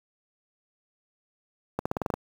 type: accelerating click train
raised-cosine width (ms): 1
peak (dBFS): -13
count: 8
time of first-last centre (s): 1.79-2.139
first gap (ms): 65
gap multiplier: 0.91
effects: high-pass 80 Hz 12 dB/octave + 7-bit